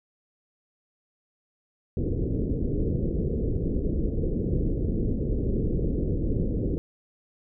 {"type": "low-pass noise", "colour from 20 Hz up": "pink", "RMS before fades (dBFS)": -26, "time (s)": [1.97, 6.78], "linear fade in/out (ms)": 0, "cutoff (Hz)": 480, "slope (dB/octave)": 48, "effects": []}